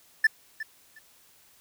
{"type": "tone with echo", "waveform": "triangle", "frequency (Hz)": 1760, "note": "A6", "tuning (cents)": 0, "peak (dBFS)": -14, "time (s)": [0.24, 0.27], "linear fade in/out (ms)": 5, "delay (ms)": 360, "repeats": 2, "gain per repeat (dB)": -15, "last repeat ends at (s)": 0.99, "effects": ["white hiss -59 dBFS RMS until 1.6 s"]}